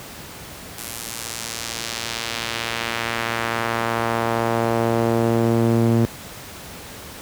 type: tone with band-pass filter sweep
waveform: sawtooth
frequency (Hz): 115.5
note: A#2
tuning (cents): -16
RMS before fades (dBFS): -22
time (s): 0.78-6.05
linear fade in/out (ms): 0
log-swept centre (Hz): 12000 to 240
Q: 0.91
effects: pink hiss -37 dBFS RMS until 7.21 s + high-pass 60 Hz 12 dB/octave